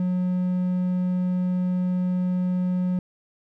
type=tone; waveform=triangle; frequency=181.5 Hz; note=F#3; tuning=33 cents flat; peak=-19 dBFS; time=0-2.99 s; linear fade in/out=2 ms; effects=none